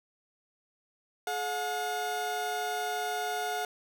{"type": "tone pair together", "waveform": "30% pulse", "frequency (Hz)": [425.6, 720], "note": ["G#4", "F#5"], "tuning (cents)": [42, -47], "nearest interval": "major sixth", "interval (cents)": 911, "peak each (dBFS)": [-34, -29], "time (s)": [1.27, 3.65], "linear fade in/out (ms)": 2, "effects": []}